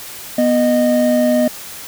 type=tone pair together; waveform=triangle; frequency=245.3 / 617 Hz; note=B3 / D#5; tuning=-12 / -15 cents; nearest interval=octave + major third; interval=1597 cents; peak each=-12 dBFS; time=0.38-1.48 s; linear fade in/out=5 ms; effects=white hiss -32 dBFS RMS until 1.87 s